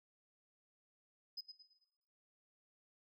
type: tone with echo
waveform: sine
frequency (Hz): 5030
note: D#8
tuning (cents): +18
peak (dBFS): -39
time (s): 1.37-1.41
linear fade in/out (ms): 10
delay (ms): 110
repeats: 4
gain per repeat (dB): -9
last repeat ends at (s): 1.85
effects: noise-tail reverb RT60 1.0 s tail -18 dB re dry + tanh soft clip ceiling -41 dBFS